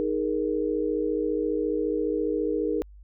sine chord, D# suspended fourth, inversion none, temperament equal with one note detuned, 311.1 / 415.3 / 469.9 Hz, D#4 / G#4 / A#4, 0 / 0 / +14 cents, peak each -28 dBFS, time 0-2.82 s, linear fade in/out 0 ms, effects added 50 Hz sine -45 dBFS peak until 3.03 s

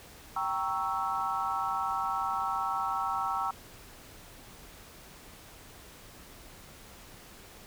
sine chord, G diminished seventh, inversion none, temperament equal with one note detuned, 779.9 / 932.3 / 1108.7 / 1318.5 Hz, G5 / Bb5 / Db6 / Fb6, -9 / 0 / 0 / 0 cents, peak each -34 / -35 / -35 / -33 dBFS, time 0.36-3.51 s, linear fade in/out 5 ms, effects pink hiss -51 dBFS RMS until 7.66 s

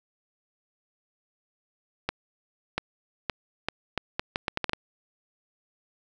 accelerating click train, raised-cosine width 0.3 ms, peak -10 dBFS, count 12, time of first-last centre 2.09-4.733 s, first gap 690 ms, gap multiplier 0.75, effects none

